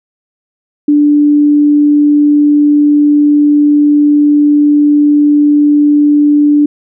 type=tone; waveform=sine; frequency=293.7 Hz; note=D4; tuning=in tune; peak=-4 dBFS; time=0.88-6.66 s; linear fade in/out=5 ms; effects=none